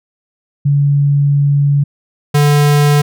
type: tone pair in turn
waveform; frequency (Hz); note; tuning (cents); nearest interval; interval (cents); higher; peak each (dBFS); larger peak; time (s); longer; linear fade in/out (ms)
sine / square; 142.5 / 146.17; C#3 / D3; +48 / -8; unison; 44; second; -8; neither; 0.65-1.84 / 2.34-3.02; first; 10
effects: none

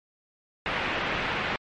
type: low-pass noise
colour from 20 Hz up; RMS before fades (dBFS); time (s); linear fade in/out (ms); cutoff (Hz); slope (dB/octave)
white; -29; 0.66-1.56; 0; 2700; 24
effects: MP3 48 kbps

